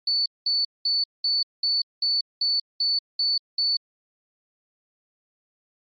sine tone bursts, 4480 Hz, C#8, 18 cents sharp, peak -20 dBFS, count 10, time 0.07-3.77 s, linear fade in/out 5 ms, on 190 ms, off 200 ms, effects Opus 48 kbps

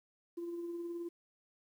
sine tone with tremolo, 342.6 Hz, F4, 33 cents flat, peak -35 dBFS, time 0.37-1.09 s, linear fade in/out 10 ms, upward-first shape triangle, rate 19 Hz, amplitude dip 45%, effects tanh soft clip ceiling -35 dBFS + 11-bit

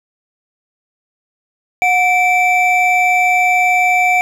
triangle tone pair together, 729.1 / 2326 Hz, F#5 / D7, -26 / -17 cents, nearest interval octave + minor sixth, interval 2009 cents, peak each -11 dBFS, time 1.82-4.21 s, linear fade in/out 0 ms, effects none

